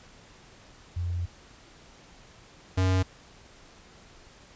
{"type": "tone pair in turn", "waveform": ["sine", "square"], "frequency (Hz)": [87.31, 93.27], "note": ["F2", "F#2"], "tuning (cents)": [0, 14], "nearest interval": "minor second", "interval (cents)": 114, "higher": "second", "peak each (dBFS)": [-27, -22], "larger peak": "second", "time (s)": [[0.96, 1.26], [2.77, 3.03]], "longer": "first", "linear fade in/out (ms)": 10, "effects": ["pink hiss -53 dBFS RMS until 4.55 s", "resampled to 16000 Hz"]}